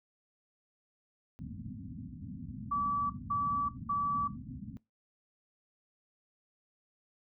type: low-pass noise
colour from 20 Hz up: white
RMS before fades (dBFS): -43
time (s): 1.39-4.77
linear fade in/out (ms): 0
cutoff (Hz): 270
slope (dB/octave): 96
type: tone bursts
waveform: sine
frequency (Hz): 1150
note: D6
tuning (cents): -37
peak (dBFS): -28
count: 3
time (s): 2.71-4.28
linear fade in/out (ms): 10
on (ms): 390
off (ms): 200
effects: noise-tail reverb RT60 0.2 s tail -20 dB re dry + high-pass 60 Hz 12 dB/octave